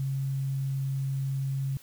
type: tone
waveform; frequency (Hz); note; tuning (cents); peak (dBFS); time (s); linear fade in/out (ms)
sine; 135.6; C#3; -38; -27; 0-1.77; 0
effects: white hiss -54 dBFS RMS until 1.82 s